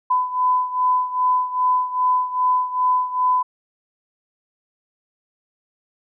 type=beating tone pair; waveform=sine; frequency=1004 / 1006.5 Hz; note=B5 / B5; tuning=+28 / +33 cents; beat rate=2.5 Hz; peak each=-18 / -22 dBFS; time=0.1-3.43 s; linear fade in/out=10 ms; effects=none